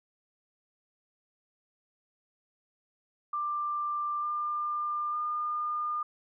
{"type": "tone with pitch steps", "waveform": "sine", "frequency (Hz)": [1185, 1198.1, 1211.3], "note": ["D6", "D6", "D#6"], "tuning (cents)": [15, 34, -47], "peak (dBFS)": -29, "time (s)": [3.33, 6.03], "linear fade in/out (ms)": 5, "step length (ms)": 900, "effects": []}